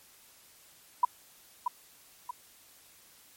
sine tone with echo, 980 Hz, B5, 14 cents flat, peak -18 dBFS, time 1.03-1.05 s, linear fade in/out 5 ms, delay 630 ms, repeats 2, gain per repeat -7 dB, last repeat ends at 2.31 s, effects white hiss -58 dBFS RMS until 3.36 s + MP3 64 kbps

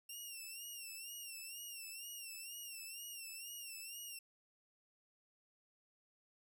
10% pulse tone with vibrato, 2754 Hz, F7, 25 cents flat, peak -39 dBFS, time 0.09-4.19 s, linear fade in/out 5 ms, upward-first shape sine, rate 2.1 Hz, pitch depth 88 cents each way, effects none

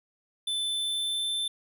square tone with pitch glide, 3520 to 3544 Hz, A7 to A7, 0 to +12 cents, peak -28 dBFS, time 0.47-1.48 s, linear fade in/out 5 ms, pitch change +12 cents, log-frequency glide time 0.63-1.33 s, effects none

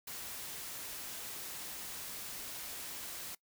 white noise, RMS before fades -44 dBFS, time 0.07-3.35 s, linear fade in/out 5 ms, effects noise-tail reverb RT60 0.1 s tail -22 dB re dry

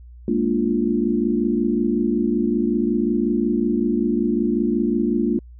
sine chord, Bb dominant seventh, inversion third, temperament equal, 207.7 / 233.1 / 293.7 / 349.2 Hz, Ab3 / Bb3 / D4 / F4, 0 / 0 / 0 / 0 cents, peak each -24 / -21 / -24 / -23 dBFS, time 0.28-5.39 s, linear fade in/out 2 ms, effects added 60 Hz sine -39 dBFS peak until 5.59 s

